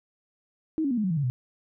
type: tone with pitch steps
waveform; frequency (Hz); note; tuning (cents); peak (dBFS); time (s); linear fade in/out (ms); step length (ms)
sine; 316.7 / 277.3 / 242.8 / 212.6 / 186.15 / 162.99 / 142.71 / 124.96; D#4 / C#4 / B3 / G#3 / F#3 / E3 / D3 / B2; +31 / +1 / -29 / +41 / +11 / -19 / -49 / +21; -23; 0.78-1.3; 0; 65
effects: none